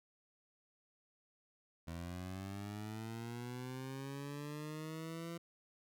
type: linear sweep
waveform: 20% pulse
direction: up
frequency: 82.41 to 170 Hz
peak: -38 dBFS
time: 1.87-5.38 s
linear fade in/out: 10 ms
effects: none